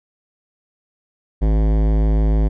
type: tone with hard clipping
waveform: sine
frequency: 53.3 Hz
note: G#1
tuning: 46 cents sharp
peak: -15 dBFS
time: 1.41-2.49 s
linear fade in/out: 20 ms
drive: 18 dB
effects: none